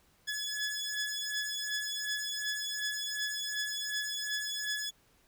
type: beating tone pair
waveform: 15% pulse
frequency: 1700 / 1702.7 Hz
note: G#6 / G#6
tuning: +40 / +43 cents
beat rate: 2.7 Hz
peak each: -30 dBFS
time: 0.27-4.91 s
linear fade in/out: 20 ms
effects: pink hiss -67 dBFS RMS until 5.27 s